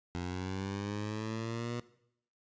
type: linear sweep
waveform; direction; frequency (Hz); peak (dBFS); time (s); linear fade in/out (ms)
15% pulse; up; 87.2 to 120.9; -29; 0.15-1.8; 0
effects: noise-tail reverb RT60 0.7 s tail -18 dB re dry + resampled to 16000 Hz